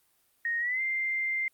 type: tone with pitch glide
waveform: sine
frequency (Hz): 1864.7 to 2093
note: A#6 to C7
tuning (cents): 0 to 0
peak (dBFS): -27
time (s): 0.45-1.48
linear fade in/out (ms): 2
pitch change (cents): +200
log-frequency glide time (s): 0.59-0.81
effects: white hiss -69 dBFS RMS until 1.53 s + Opus 32 kbps